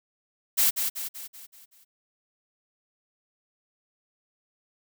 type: noise with echo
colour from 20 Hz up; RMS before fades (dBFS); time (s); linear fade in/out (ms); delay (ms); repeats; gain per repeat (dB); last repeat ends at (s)
blue; -21; 0.57-0.71; 20; 190; 6; -6; 1.85
effects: none